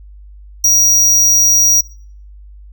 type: tone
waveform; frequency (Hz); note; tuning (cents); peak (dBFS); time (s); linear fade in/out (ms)
square; 5750; F8; +50; -7; 0.64-1.81; 5
effects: noise-tail reverb RT60 0.5 s tail -23 dB re dry + added 50 Hz sine -34 dBFS peak until 2.72 s